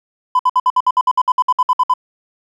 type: tone bursts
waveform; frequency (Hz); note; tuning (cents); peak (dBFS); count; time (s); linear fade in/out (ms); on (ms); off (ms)
triangle; 1006; B5; +32; -6; 16; 0.35-1.938; 5; 43; 60
effects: tanh soft clip ceiling -6 dBFS